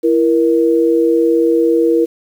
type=tone pair together; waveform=sine; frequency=333.5 / 471.6 Hz; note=E4 / A#4; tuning=+20 / +20 cents; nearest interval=tritone; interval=600 cents; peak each=-12 dBFS; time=0.03-2.06 s; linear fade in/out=20 ms; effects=7-bit